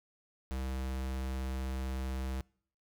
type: tone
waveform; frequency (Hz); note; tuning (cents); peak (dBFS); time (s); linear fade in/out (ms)
square; 65.41; C2; 0; -35; 0.51-2.41; 0
effects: noise-tail reverb RT60 0.6 s tail -26 dB re dry